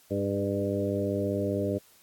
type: harmonic tone with a mistuned harmonic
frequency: 100 Hz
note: G2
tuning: 35 cents sharp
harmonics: 1 / 2 / 3 / 4 / 5 / 6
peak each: -33 / -33 / -33 / -33 / -33 / -33 dBFS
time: 0.1-1.79 s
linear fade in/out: 20 ms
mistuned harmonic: 5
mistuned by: -17 cents
effects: white hiss -59 dBFS RMS until 2.02 s + AAC 64 kbps